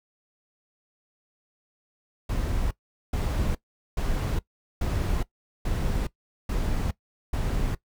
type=noise bursts; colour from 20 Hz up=brown; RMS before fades=-26 dBFS; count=7; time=2.29-7.75 s; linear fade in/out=5 ms; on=420 ms; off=420 ms; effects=noise-tail reverb RT60 0.1 s tail -19 dB re dry